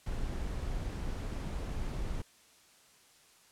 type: noise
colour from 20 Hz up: brown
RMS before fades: -36 dBFS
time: 0.06-2.22 s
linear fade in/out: 5 ms
effects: white hiss -62 dBFS RMS until 3.51 s + low-pass 10000 Hz 12 dB/octave